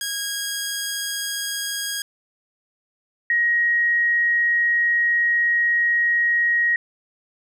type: tone pair in turn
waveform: 10% pulse / sine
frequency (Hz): 1639 / 1888.4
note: G#6 / A#6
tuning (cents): -23 / +22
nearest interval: major second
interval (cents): 245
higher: second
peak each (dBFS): -16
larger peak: neither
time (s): 0.01-2.02 / 3.3-6.76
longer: second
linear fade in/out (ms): 2
effects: none